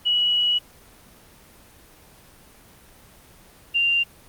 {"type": "tone pair in turn", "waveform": "sine", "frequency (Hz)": [2927, 2783], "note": ["F#7", "F7"], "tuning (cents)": [-19, -7], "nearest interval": "minor second", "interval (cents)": 88, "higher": "first", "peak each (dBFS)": -17, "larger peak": "neither", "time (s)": [[0.05, 0.59], [3.74, 4.04]], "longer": "first", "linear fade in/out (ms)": 20, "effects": ["pink hiss -50 dBFS RMS until 4.28 s", "Opus 24 kbps"]}